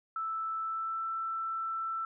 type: tone with pitch glide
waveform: sine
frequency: 1318.5 to 1331.5 Hz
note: E6 to E6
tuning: 0 to +17 cents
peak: -32 dBFS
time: 0.16-2.05 s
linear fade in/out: 2 ms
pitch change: +17 cents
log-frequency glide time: 0.6-1.06 s
effects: none